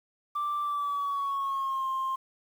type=tone with pitch glide; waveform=sine; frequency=1174.7 to 1058.7 Hz; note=D6 to C6; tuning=0 to +20 cents; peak=-26 dBFS; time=0.35-2.16 s; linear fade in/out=10 ms; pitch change=-180 cents; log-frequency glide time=0.62-1.88 s; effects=tanh soft clip ceiling -25 dBFS + 9-bit